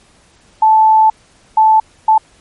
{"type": "tone bursts at uneven times", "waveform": "sine", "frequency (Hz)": 875, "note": "A5", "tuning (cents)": -10, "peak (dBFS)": -5, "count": 3, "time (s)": [[0.62, 1.1], [1.57, 1.8], [2.08, 2.18]], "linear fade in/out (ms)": 5, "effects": ["pink hiss -49 dBFS RMS until 2.4 s", "MP3 48 kbps"]}